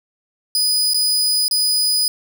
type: tone with dropouts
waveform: sawtooth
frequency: 4972 Hz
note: D#8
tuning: 2 cents flat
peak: -12 dBFS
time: 0.55-2.08 s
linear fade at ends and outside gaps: 1 ms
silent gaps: 0.935-0.944 / 1.481-1.511 s
effects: none